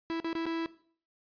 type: tone with dropouts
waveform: 45% pulse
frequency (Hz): 329.6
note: E4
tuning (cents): 0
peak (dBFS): -31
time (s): 0.1-0.66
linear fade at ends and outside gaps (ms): 0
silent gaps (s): 0.201-0.245 / 0.33-0.352 / 0.456-0.465
effects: noise-tail reverb RT60 0.5 s tail -17 dB re dry + resampled to 11025 Hz